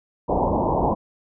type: low-pass noise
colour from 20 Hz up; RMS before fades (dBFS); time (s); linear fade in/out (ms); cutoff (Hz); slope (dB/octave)
white; -21; 0.28-0.95; 20; 1000; 96
effects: none